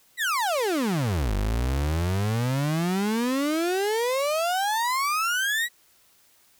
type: exponential two-way sweep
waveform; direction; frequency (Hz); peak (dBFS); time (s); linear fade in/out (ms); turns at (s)
35% pulse; down then up; 2027 to 48.02 to 1961; -21; 0.17-5.69; 50; 1.34
effects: white hiss -60 dBFS RMS until 6.59 s